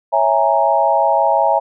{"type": "chord", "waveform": "sine", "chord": "A# half-diminished seventh", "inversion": "first", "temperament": "equal with one note detuned", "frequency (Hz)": [554.4, 659.3, 826.8, 932.3], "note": ["C#5", "E5", "G#5", "A#5"], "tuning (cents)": [0, 0, -8, 0], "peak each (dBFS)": [-19, -16, -16, -17], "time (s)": [0.12, 1.6], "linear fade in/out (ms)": 20, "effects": []}